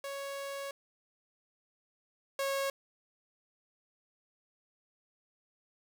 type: tone pair in turn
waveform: sawtooth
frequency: 555 / 548.3 Hz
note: C#5 / C#5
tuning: +2 / -19 cents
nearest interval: unison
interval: 21 cents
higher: first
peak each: -34 / -27 dBFS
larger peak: second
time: 0.04-0.71 / 2.39-2.7 s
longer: first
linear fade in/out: 2 ms
effects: none